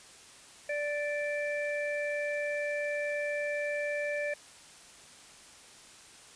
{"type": "harmonic tone", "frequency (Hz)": 586, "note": "D5", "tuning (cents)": -4, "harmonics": [1, 3, 4], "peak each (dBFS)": [-32, -37, -38], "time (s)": [0.69, 4.34], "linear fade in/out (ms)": 5, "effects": ["white hiss -53 dBFS RMS until 6.35 s", "resampled to 22050 Hz"]}